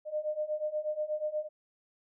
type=beating tone pair; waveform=sine; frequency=604 / 612.3 Hz; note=D5 / D#5; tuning=+48 / -28 cents; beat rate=8.3 Hz; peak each=-35 / -33 dBFS; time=0.05-1.49 s; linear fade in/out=50 ms; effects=none